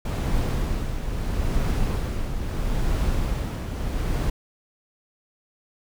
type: noise with tremolo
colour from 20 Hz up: brown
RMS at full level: -22 dBFS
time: 0.05-4.3 s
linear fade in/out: 5 ms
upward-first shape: triangle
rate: 0.76 Hz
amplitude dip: 55%
effects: none